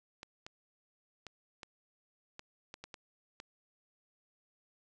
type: clicks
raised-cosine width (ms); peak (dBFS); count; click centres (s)
0.2; -28; 9; 0.231 / 0.465 / 1.267 / 1.632 / 2.394 / 2.741 / 2.84 / 2.942 / 3.401
effects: resampled to 24000 Hz